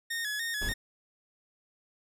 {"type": "tone with vibrato", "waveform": "sawtooth", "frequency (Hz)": 1767, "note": "A6", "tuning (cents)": 7, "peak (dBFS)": -28, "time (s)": [0.1, 0.74], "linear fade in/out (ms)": 10, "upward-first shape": "square", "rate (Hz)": 3.4, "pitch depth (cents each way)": 72}
{"type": "noise", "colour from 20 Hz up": "brown", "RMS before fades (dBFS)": -34, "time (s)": [0.61, 0.73], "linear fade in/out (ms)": 10}
{"effects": ["resampled to 32000 Hz"]}